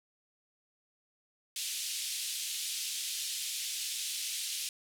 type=band-pass noise; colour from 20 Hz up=pink; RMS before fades=-37 dBFS; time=1.56-4.69 s; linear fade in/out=2 ms; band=3000 to 12000 Hz; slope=24 dB/octave; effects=none